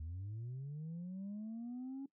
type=linear sweep; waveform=sine; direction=up; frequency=75.2 to 277.2 Hz; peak=-40 dBFS; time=0-2.06 s; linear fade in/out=5 ms; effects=noise-tail reverb RT60 0.1 s tail -18 dB re dry + tanh soft clip ceiling -40 dBFS